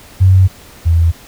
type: tone pair in turn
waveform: sine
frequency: 94 / 83.24 Hz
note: F#2 / E2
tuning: +28 / +17 cents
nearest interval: major second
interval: 211 cents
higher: first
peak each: -4 / -7 dBFS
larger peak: first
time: 0.2-0.48 / 0.85-1.12 s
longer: first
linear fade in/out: 20 ms
effects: pink hiss -39 dBFS RMS until 1.27 s